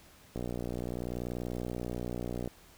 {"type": "click train", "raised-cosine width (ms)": 2, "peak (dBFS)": -23, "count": 129, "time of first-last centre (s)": [0.36, 2.476], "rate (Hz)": 60.5, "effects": ["pink hiss -58 dBFS RMS until 2.77 s"]}